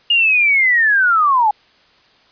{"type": "linear sweep", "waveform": "sine", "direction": "down", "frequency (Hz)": [2858, 814], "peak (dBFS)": -10, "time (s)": [0.1, 1.51], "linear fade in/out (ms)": 5, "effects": ["white hiss -52 dBFS RMS until 2.31 s", "resampled to 11025 Hz"]}